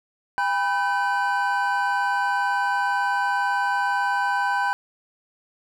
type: tone cluster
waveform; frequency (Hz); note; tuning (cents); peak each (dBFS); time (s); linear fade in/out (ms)
triangle; 805 / 987 / 1531; G5 / B5 / G6; +46 / -1 / -41; -23; 0.38-4.73; 0
effects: none